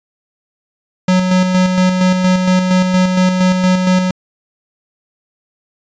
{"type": "tone with tremolo", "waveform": "square", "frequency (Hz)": 184.1, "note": "F#3", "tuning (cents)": -8, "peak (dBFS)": -9, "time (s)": [1.08, 4.11], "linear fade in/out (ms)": 5, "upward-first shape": "square", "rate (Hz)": 4.3, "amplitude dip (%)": 40, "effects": ["resampled to 16000 Hz"]}